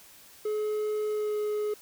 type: tone with pitch glide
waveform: triangle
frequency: 425.4 to 421.2 Hz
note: G#4 to G#4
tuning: +42 to +24 cents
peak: -25 dBFS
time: 0.45-1.74 s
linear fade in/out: 5 ms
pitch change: -18 cents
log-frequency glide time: 1.09-1.39 s
effects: white hiss -53 dBFS RMS until 1.81 s